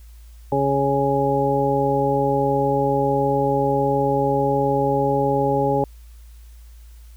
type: harmonic tone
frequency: 138.59 Hz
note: C#3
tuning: in tune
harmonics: 1 / 2 / 3 / 4 / 6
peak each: -25 / -25 / -22 / -23 / -22 dBFS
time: 0.52-5.84 s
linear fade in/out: 2 ms
effects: added 57 Hz sine -40 dBFS peak until 7.16 s + white hiss -57 dBFS RMS until 7.16 s